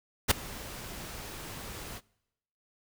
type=noise with ADSR envelope; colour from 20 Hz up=pink; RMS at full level=-19 dBFS; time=0.28-2.01 s; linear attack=32 ms; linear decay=4 ms; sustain=-23 dB; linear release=46 ms; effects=noise-tail reverb RT60 0.9 s tail -25 dB re dry